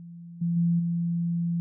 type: tone with level steps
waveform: sine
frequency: 170.4 Hz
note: F3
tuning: 42 cents flat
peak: -40 / -23 / -20 / -24 dBFS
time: 0-1.6 s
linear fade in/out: 0 ms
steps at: 0.41 / 0.56 / 0.79 s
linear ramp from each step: 10 ms
effects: none